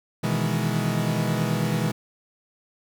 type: chord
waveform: 40% pulse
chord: E major seventh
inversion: second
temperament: equal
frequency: 123.47 / 155.56 / 164.81 / 207.7 Hz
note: B2 / D#3 / E3 / G#3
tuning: 0 / 0 / 0 / 0 cents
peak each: -27 dBFS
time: 0.23-1.92 s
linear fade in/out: 10 ms
effects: 9-bit